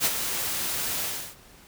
white noise with ADSR envelope, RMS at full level -21 dBFS, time 0-1.36 s, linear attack 48 ms, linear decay 51 ms, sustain -8 dB, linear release 320 ms, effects pink hiss -52 dBFS RMS until 1.67 s

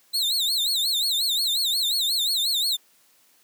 40% pulse tone with vibrato, 3947 Hz, B7, 2 cents flat, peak -20 dBFS, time 0.13-2.77 s, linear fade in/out 20 ms, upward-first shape sine, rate 5.6 Hz, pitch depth 180 cents each way, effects white hiss -60 dBFS RMS until 3.43 s + high-pass 150 Hz 12 dB/octave

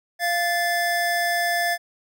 square tone pair together, 693 / 1745.2 Hz, F5 / A6, -14 / -15 cents, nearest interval octave + major third, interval 1599 cents, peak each -24 dBFS, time 0.19-1.78 s, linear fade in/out 50 ms, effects none

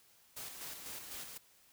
white noise with tremolo, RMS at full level -45 dBFS, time 0.36-1.38 s, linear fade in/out 10 ms, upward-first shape square, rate 4 Hz, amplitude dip 40%, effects white hiss -66 dBFS RMS until 1.72 s

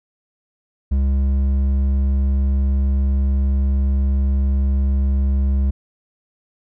sine tone with hard clipping, 67.8 Hz, C#2, 38 cents flat, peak -16 dBFS, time 0.91-5.71 s, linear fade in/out 10 ms, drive 6 dB, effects none

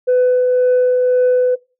sine tone with tremolo, 501 Hz, B4, 25 cents sharp, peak -7 dBFS, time 0.07-1.56 s, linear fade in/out 20 ms, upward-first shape triangle, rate 1.9 Hz, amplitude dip 30%, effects noise-tail reverb RT60 0.3 s tail -22 dB re dry + tanh soft clip ceiling -8 dBFS

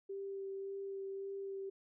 sine tone with vibrato, 391.5 Hz, G4, 2 cents flat, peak -40 dBFS, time 0.09-1.7 s, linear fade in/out 10 ms, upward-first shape sine, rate 1.8 Hz, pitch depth 11 cents each way, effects none

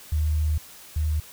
sine tone pair in turn, 76.8 / 76.8 Hz, D#2 / D#2, -22 / -22 cents, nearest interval unison, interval 0 cents, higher neither, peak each -20 / -21 dBFS, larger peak first, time 0.12-0.58 / 0.96-1.2 s, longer first, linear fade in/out 5 ms, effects white hiss -46 dBFS RMS until 1.32 s

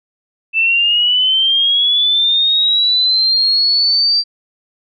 sine linear sweep, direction up, 2637 to 4695 Hz, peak -10 dBFS, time 0.53-4.24 s, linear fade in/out 50 ms, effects none

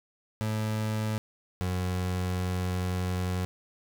30% pulse tone pair in turn, 108.4 / 91.15 Hz, A2 / F#2, -25 / -25 cents, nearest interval minor third, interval 300 cents, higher first, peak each -25 dBFS, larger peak neither, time 0.41-1.18 / 1.61-3.45 s, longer second, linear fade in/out 0 ms, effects none

